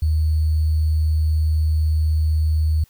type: tone with sample-and-hold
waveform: sine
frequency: 78 Hz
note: D#2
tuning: 5 cents sharp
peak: -15 dBFS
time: 0.02-2.84 s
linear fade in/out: 5 ms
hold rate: 4410 Hz
effects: white hiss -57 dBFS RMS until 2.89 s